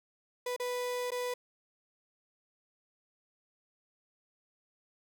35% pulse tone with dropouts, 493.9 Hz, B4, in tune, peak -31 dBFS, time 0.46-1.34 s, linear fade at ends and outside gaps 5 ms, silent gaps 0.564-0.598 / 1.106-1.117 s, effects none

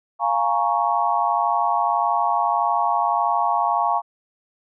sine chord, Bb minor seventh, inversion second, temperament equal, 698.5 / 830.6 / 932.3 / 1108.7 Hz, F5 / Ab5 / Bb5 / Db6, 0 / 0 / 0 / 0 cents, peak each -23 dBFS, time 0.19-4.02 s, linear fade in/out 50 ms, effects none

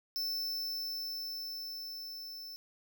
square tone with level ramp, 5300 Hz, E8, 9 cents sharp, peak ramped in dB -33 to -44 dBFS, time 0.16-2.56 s, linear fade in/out 0 ms, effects none

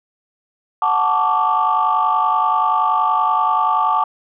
sine chord, D major seventh, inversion first, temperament equal with one note detuned, 740 / 880 / 1124.2 / 1174.7 Hz, F#5 / A5 / C#6 / D6, 0 / 0 / +24 / 0 cents, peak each -21 / -17 / -21 / -17 dBFS, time 0.82-4.04 s, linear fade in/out 2 ms, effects tanh soft clip ceiling -6 dBFS

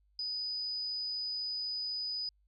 sine tone, 4978 Hz, D#8, in tune, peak -34 dBFS, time 0.19-2.29 s, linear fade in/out 2 ms, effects added 50 Hz sine -67 dBFS peak until 2.47 s

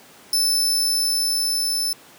sawtooth tone with level ramp, 5274 Hz, E8, in tune, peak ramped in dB -14 to -18 dBFS, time 0.33-1.93 s, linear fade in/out 2 ms, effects pink hiss -47 dBFS RMS until 2.18 s + high-pass 200 Hz 12 dB/octave

